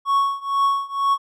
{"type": "tone with tremolo", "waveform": "triangle", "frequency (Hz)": 1108.7, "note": "C#6", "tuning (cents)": 0, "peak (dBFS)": -12, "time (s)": [0.05, 1.18], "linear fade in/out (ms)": 50, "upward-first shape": "triangle", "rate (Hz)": 2.1, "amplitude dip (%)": 95, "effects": []}